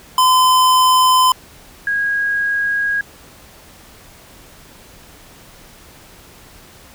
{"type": "tone pair in turn", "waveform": ["square", "sine"], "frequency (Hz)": [1022, 1642.3], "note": ["C6", "G#6"], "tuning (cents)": [-41, -20], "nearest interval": "minor sixth", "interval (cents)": 821, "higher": "second", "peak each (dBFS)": [-10, -15], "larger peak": "first", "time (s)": [[0.18, 1.32], [1.87, 3.01]], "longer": "neither", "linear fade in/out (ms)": 2, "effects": ["pink hiss -43 dBFS RMS until 6.94 s"]}